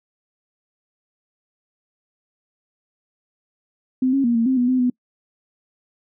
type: tone with pitch steps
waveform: sine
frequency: 257.8 / 273.2 / 237 / 229.4 / 261.6 / 245.3 / 256.3 / 248.2 Hz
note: C4 / C#4 / A#3 / A#3 / C4 / B3 / C4 / B3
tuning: -26 / -25 / +29 / -28 / 0 / -12 / -36 / +9 cents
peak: -15 dBFS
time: 4.02-4.9 s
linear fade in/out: 5 ms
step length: 110 ms
effects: noise-tail reverb RT60 0.1 s tail -26 dB re dry